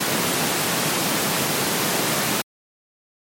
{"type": "high-pass noise", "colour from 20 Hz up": "pink", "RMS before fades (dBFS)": -22, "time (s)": [0, 2.42], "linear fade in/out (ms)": 10, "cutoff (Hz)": 140, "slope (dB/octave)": 24, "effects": ["MP3 64 kbps"]}